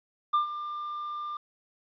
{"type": "tone with ADSR envelope", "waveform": "triangle", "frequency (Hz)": 1195, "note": "D6", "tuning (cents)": 30, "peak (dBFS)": -18, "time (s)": [0.33, 1.37], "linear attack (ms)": 13, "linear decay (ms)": 120, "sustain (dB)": -13, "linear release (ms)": 3, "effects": ["resampled to 11025 Hz", "10-bit"]}